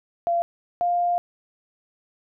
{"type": "tone pair in turn", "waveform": "sine", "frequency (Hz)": [686, 701.6], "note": ["F5", "F5"], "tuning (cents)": [-31, 8], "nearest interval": "unison", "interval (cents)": 39, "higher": "second", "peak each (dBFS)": -19, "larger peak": "neither", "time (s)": [[0.27, 0.42], [0.81, 1.18]], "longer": "second", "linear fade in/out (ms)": 0, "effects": []}